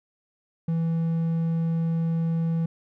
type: tone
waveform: triangle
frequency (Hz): 164.81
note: E3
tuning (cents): 0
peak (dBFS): -20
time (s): 0.68-2.66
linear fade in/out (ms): 5
effects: none